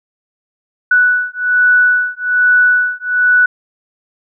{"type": "beating tone pair", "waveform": "sine", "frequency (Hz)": [1480, 1481.2], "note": ["F#6", "F#6"], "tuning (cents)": [0, 1], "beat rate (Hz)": 1.2, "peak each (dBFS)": -12, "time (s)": [0.91, 3.46], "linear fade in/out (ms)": 5, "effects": []}